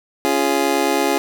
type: chord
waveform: 25% pulse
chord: Db major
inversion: none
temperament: just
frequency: 277.2 / 346.5 / 415.8 Hz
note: Db4 / F4 / Ab4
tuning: 0 / -14 / +2 cents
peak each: -17 dBFS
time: 0.25-1.18 s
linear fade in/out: 0 ms
effects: none